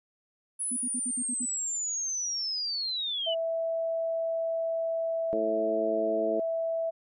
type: linear sweep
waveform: sine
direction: down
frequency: 10300 to 2892 Hz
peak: -29 dBFS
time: 0.59-3.35 s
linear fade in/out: 20 ms
type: tone bursts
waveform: sine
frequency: 246.5 Hz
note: B3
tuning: 3 cents flat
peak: -33 dBFS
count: 7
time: 0.71-1.458 s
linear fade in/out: 10 ms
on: 58 ms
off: 57 ms
type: tone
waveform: sine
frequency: 658 Hz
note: E5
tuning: 3 cents flat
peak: -27 dBFS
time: 3.26-6.91 s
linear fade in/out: 20 ms
type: harmonic tone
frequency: 110 Hz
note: A2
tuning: in tune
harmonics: 2 / 3 / 4 / 5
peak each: -38 / -33 / -32 / -35 dBFS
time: 5.33-6.4 s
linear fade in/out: 0 ms
effects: none